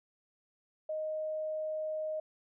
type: tone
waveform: sine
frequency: 622.3 Hz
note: D#5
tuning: in tune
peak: -33 dBFS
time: 0.89-2.2 s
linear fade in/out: 5 ms
effects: none